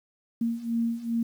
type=beating tone pair; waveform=sine; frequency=230 / 232.5 Hz; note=A#3 / A#3; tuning=-23 / -4 cents; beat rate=2.5 Hz; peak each=-30 / -27 dBFS; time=0.41-1.23 s; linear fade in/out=5 ms; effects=9-bit